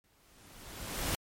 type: noise with exponential growth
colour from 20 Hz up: pink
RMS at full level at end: -31 dBFS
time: 0.04-1.15 s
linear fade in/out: 0 ms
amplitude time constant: 240 ms
effects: MP3 64 kbps